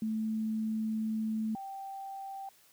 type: tone pair in turn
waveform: sine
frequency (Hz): 219.2 / 781.1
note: A3 / G5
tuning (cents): -6 / -6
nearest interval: octave + minor seventh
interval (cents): 2200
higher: second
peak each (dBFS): -30 / -39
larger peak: first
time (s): 0.02-1.55 / 1.55-2.49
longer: first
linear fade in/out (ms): 2
effects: white hiss -63 dBFS RMS until 2.72 s + high-pass 60 Hz 12 dB/octave